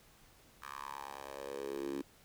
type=tone with high-pass filter sweep; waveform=10% pulse; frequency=69.3 Hz; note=C#2; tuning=in tune; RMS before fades=-43 dBFS; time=0.62-2.02 s; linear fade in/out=5 ms; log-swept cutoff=1300 to 290 Hz; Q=4.5; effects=pink hiss -63 dBFS RMS until 2.24 s